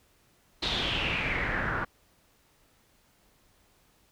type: noise with low-pass filter sweep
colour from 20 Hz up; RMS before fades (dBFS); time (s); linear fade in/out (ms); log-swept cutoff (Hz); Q
pink; -30; 0.62-1.85; 10; 4000 to 1400; 5.5
effects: pink hiss -65 dBFS RMS until 4.11 s